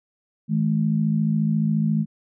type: tone pair together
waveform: sine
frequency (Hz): 159.7 / 214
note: D#3 / A3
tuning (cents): +45 / -48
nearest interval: perfect fourth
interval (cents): 507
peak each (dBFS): -21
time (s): 0.48-2.06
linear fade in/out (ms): 50
effects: none